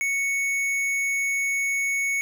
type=tone with tanh clipping; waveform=triangle; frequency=2217 Hz; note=C#7; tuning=in tune; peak=-24 dBFS; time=0.01-2.21 s; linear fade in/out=0 ms; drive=17 dB; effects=none